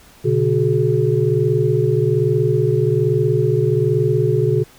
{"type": "tone cluster", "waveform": "sine", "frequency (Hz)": [121.5, 142.7, 369.5, 425], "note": ["B2", "D3", "F#4", "G#4"], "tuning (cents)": [-28, -49, -2, 40], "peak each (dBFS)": -19, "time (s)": [0.24, 4.64], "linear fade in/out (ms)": 20, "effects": ["pink hiss -47 dBFS RMS until 4.78 s"]}